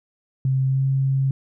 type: tone with pitch glide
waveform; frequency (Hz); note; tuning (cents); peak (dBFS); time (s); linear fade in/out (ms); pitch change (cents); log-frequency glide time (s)
sine; 132.6 to 134.84; C3 to C#3; +23 to -48; -17; 0.45-1.31; 2; +29; 0.66-0.83
effects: none